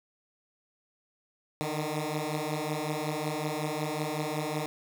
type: beating tone pair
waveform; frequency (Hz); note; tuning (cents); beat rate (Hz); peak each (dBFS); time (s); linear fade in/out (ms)
10% pulse; 150 / 155.4; D3 / D#3; +37 / -2; 5.4; -25; 1.61-4.66; 0
effects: none